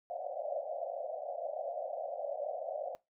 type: band-pass noise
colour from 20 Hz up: pink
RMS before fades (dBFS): -39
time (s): 0.1-2.95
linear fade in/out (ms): 0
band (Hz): 540 to 730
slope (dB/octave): 96
effects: noise-tail reverb RT60 0.2 s tail -21 dB re dry